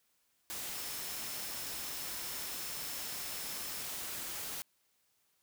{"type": "tone in noise", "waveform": "sine", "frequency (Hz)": 5290, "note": "E8", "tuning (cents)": 5, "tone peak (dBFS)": -50, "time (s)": [0.75, 3.81], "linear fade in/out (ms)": 0, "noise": "white", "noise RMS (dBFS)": -41, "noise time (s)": [0.5, 4.62], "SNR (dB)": -12, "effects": ["white hiss -75 dBFS RMS until 5.42 s"]}